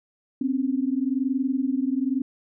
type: tone pair together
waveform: sine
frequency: 256.2 / 277.2 Hz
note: C4 / C#4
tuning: -36 / 0 cents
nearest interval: minor second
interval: 136 cents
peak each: -24 / -25 dBFS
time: 0.41-2.22 s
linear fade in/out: 5 ms
effects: none